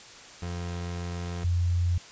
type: tone pair in turn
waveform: 30% pulse / sine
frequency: 87.1 / 87.57 Hz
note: F2 / F2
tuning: -4 / +5 cents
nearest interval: unison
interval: 9 cents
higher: second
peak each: -29 / -22 dBFS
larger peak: second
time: 0.42-1.44 / 1.44-1.98 s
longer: first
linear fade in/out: 5 ms
effects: white hiss -47 dBFS RMS until 2.11 s + resampled to 16000 Hz